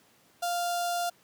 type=tone with notch filter; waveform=sawtooth; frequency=698.5 Hz; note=F5; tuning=in tune; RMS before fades=-30 dBFS; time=0.42-1.1 s; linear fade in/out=10 ms; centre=2100 Hz; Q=1.1; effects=pink hiss -62 dBFS RMS until 1.23 s + high-pass 150 Hz 12 dB/octave